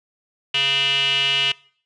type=tone with band-pass filter; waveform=square; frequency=138.59 Hz; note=C#3; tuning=in tune; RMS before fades=-20 dBFS; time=0.54-1.52 s; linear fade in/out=5 ms; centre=2900 Hz; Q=8.7; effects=noise-tail reverb RT60 0.5 s tail -22 dB re dry + resampled to 22050 Hz